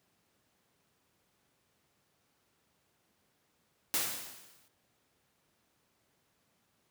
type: noise with exponential decay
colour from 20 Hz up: white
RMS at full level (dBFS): -29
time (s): 3.94-4.68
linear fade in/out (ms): 0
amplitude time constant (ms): 160
effects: pink hiss -74 dBFS RMS until 6.9 s + high-pass 100 Hz 12 dB/octave

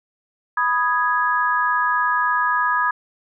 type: chord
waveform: sine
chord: G# minor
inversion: first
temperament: equal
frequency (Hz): 987.8 / 1244.5 / 1661.2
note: B5 / D#6 / G#6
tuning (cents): 0 / 0 / 0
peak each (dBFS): -21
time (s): 0.57-2.91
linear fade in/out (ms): 5
effects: none

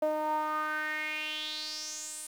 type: tone with band-pass filter sweep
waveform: sawtooth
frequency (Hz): 306.7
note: D#4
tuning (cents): -25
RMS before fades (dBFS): -34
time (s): 0.02-2.27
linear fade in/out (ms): 5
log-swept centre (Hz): 630 to 9400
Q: 5.3
effects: 9-bit

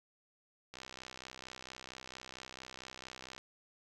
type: click train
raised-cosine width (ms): 0.2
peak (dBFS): -29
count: 171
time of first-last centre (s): 0.74-3.38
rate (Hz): 64.4
effects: none

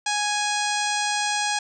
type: harmonic tone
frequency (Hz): 830.6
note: G#5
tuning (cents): 0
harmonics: 1 / 2 / 3 / 4 / 5 / 6 / 7 / 8 / 9 / 10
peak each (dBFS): -26 / -29 / -31 / -32 / -33 / -34 / -34 / -35 / -36 / -36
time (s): 0.06-1.59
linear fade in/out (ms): 5
effects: none

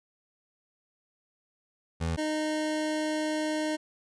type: tone pair in turn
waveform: 25% pulse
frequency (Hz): 82.41 / 308.3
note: E2 / D#4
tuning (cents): 0 / -16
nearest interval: octave + major seventh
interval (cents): 2284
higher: second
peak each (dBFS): -24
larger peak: neither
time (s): 2-2.17 / 2.17-3.77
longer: second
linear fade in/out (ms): 20
effects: resampled to 22050 Hz

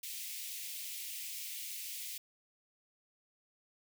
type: high-pass noise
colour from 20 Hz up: white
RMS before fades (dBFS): -43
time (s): 0.03-2.18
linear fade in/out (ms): 5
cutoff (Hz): 2100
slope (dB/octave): 48
effects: none

